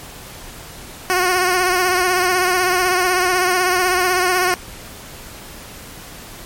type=tone with vibrato; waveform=10% pulse; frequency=364 Hz; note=F#4; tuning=28 cents flat; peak=-6 dBFS; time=1.1-4.54 s; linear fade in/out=0 ms; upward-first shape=triangle; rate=16 Hz; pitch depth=58 cents each way; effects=pink hiss -36 dBFS RMS until 6.45 s + MP3 64 kbps